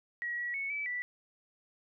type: tone with pitch steps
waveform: sine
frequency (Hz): 1911 / 1927 / 2209 / 2303 / 1967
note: A#6 / B6 / C#7 / D7 / B6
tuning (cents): +43 / -43 / -7 / -34 / -7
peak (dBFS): -33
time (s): 0.22-1.02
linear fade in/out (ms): 0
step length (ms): 160
effects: none